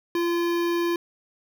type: tone with notch filter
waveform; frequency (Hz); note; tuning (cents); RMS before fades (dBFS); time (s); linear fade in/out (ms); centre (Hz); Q
square; 343.2; F4; -30; -24; 0.15-0.96; 2; 8000; 0.95
effects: none